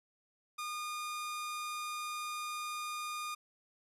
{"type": "tone", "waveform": "sawtooth", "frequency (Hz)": 1218, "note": "D#6", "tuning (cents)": -37, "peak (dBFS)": -34, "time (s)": [0.58, 3.35], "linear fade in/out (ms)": 10, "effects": ["resampled to 32000 Hz"]}